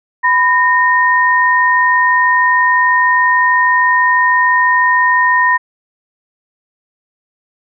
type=tone pair together; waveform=sine; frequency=996.8 / 1843 Hz; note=B5 / A#6; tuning=+16 / -20 cents; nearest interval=major seventh; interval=1064 cents; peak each=-11 dBFS; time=0.23-5.58 s; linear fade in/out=20 ms; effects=none